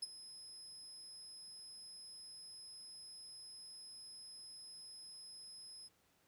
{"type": "tone with ADSR envelope", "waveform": "35% pulse", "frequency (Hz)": 5100, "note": "D#8", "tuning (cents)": 42, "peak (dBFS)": -34, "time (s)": [0.02, 5.89], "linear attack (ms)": 9, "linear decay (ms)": 26, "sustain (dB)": -15, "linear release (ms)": 28, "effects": ["pink hiss -74 dBFS RMS until 6.27 s", "high-pass 80 Hz 12 dB/octave"]}